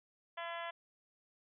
harmonic tone, 338.3 Hz, E4, 45 cents sharp, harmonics 2 / 3 / 4 / 5 / 6 / 7 / 8 / 9 / 10, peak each -44 / -45 / -50 / -48 / -50 / -56 / -56 / -54 / -55 dBFS, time 0.37-0.71 s, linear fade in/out 10 ms, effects none

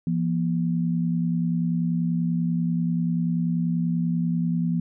sine tone pair together, 169.7 / 240 Hz, F3 / B3, -49 / -49 cents, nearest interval tritone, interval 600 cents, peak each -22 / -27 dBFS, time 0.07-4.8 s, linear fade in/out 2 ms, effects none

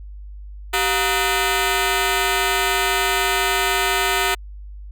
10% pulse ring-modulated tone, 550 Hz, C#5, 14 cents flat, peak -6 dBFS, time 0.73-4.35 s, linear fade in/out 10 ms, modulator 162 Hz, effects added 50 Hz sine -33 dBFS peak until 4.91 s

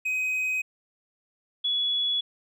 triangle / sine tone pair in turn, 2519 / 3390 Hz, D#7 / G#7, +21 / +35 cents, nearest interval perfect fourth, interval 514 cents, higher second, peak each -23 dBFS, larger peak neither, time 0.05-0.62 / 1.64-2.21 s, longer neither, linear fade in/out 10 ms, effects none

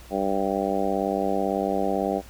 harmonic tone, 98 Hz, G2, in tune, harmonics 2 / 3 / 4 / 5 / 6 / 7 / 8, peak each -30 / -30 / -30 / -30 / -30 / -30 / -30 dBFS, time 0.1-2.22 s, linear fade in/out 50 ms, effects added 60 Hz sine -45 dBFS peak until 2.29 s + pink hiss -49 dBFS RMS until 2.29 s

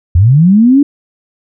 sine linear sweep, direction up, 78.8 to 293.5 Hz, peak -3 dBFS, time 0.15-0.83 s, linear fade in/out 5 ms, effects none

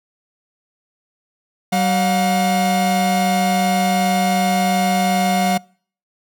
45% pulse tone pair together, 190 / 717.3 Hz, F#3 / F5, +46 / +46 cents, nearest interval octave + major seventh, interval 2300 cents, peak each -18 dBFS, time 1.72-5.58 s, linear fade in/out 10 ms, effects noise-tail reverb RT60 0.5 s tail -26 dB re dry

